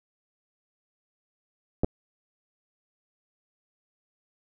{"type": "clicks", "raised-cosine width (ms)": 2, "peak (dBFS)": -11, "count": 2, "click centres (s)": [1.835, 1.845], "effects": []}